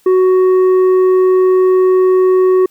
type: tone with tanh clipping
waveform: triangle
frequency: 371.6 Hz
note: F#4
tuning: 7 cents sharp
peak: -8 dBFS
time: 0.06-2.66 s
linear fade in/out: 5 ms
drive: 10 dB
effects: white hiss -53 dBFS RMS until 2.7 s